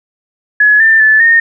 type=tone with pitch steps; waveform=sine; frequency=1694 / 1786 / 1743 / 1837 Hz; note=G#6 / A6 / A6 / A#6; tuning=+34 / +25 / -17 / -26 cents; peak=-4 dBFS; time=0.6-1.4 s; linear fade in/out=5 ms; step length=200 ms; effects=none